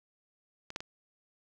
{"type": "clicks", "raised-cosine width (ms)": 0.2, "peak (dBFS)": [-25, -17, -23], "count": 3, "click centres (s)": [0.704, 0.761, 0.805], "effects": []}